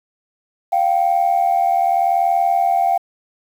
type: tone pair together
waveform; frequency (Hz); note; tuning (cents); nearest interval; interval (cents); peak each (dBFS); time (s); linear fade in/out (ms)
sine; 698.5 / 779.3; F5 / G5; 0 / -10; major second; 190; -15; 0.72-2.98; 10
effects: tanh soft clip ceiling -8 dBFS + 7-bit